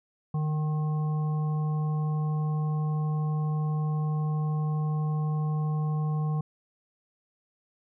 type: harmonic tone with a mistuned harmonic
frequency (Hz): 153.9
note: D#3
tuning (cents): -19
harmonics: 1 / 3 / 5 / 7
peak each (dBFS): -25 / -43 / -42 / -43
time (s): 0.34-6.41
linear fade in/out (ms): 5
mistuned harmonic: 1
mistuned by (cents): -21
effects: none